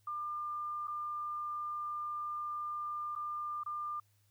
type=tone with dropouts; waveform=sine; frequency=1199 Hz; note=D6; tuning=36 cents sharp; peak=-36 dBFS; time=0.07-4 s; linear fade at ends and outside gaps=5 ms; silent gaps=0.873-0.879 / 3.153-3.16 / 3.635-3.661 s; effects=added 102 Hz sine -69 dBFS peak until 4.3 s + white hiss -75 dBFS RMS until 4.3 s